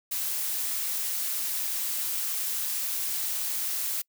blue noise, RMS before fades -30 dBFS, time 0.11-4.02 s, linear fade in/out 10 ms, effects noise-tail reverb RT60 0.1 s tail -26 dB re dry

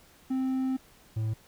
triangle tone pair in turn, 261.6 / 109.99 Hz, C4 / A2, 0 / 0 cents, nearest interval octave + minor third, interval 1500 cents, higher first, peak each -24 / -25 dBFS, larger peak first, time 0.3-0.77 / 1.16-1.34 s, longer first, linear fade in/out 10 ms, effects pink hiss -58 dBFS RMS until 1.47 s

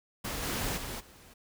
pink noise with level steps, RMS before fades -36 / -33 / -39 / -55 dBFS, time 0.24-1.34 s, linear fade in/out 10 ms, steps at 0.42 / 0.76 / 0.99 s, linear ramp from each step 20 ms, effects none

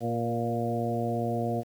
harmonic tone with a mistuned harmonic, 117.1 Hz, A#2, 8 cents sharp, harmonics 1 / 2 / 3 / 4 / 5 / 6, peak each -32 / -32 / -36 / -34 / -36 / -33 dBFS, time 0-1.64 s, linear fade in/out 50 ms, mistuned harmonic 4, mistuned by +18 cents, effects 9-bit

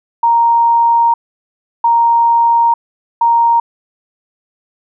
sine tone bursts at uneven times, 932.3 Hz, A#5, in tune, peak -7 dBFS, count 3, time 0.23-1.14 / 1.84-2.74 / 3.21-3.6 s, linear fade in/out 5 ms, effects none

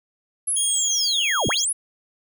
sine linear two-way sweep, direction down then up, 11175 to 58.5 to 11175 Hz, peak -20 dBFS, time 0.47-1.73 s, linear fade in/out 10 ms, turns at 1.48 s
25% pulse tone, 3273 Hz, G#7, 26 cents flat, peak -21 dBFS, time 0.56-1.65 s, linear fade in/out 10 ms
effects none

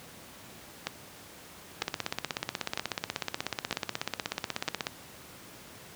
two click trains, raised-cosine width 0.2 ms, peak -12 / -12 dBFS, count 51 / 5, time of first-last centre 1.82-4.869 / 0.87-4.68 s, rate 16.4 / 1.05 Hz, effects pink hiss -49 dBFS RMS until 5.95 s + high-pass 100 Hz 12 dB/octave

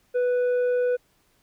sine tone with tanh clipping, 493.9 Hz, B4, in tune, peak -21 dBFS, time 0.14-0.97 s, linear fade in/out 20 ms, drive 5 dB, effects pink hiss -65 dBFS RMS until 1.42 s

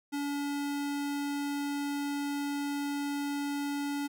square tone, 285.6 Hz, D4, 48 cents flat, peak -32 dBFS, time 0.12-4.08 s, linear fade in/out 20 ms, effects none

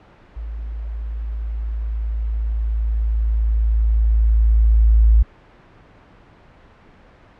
sine tone with level ramp, 55 Hz, A1, in tune, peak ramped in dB -26 to -8 dBFS, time 0.36-5.23 s, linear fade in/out 10 ms, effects pink hiss -48 dBFS RMS until 7.39 s + low-pass 2000 Hz 12 dB/octave

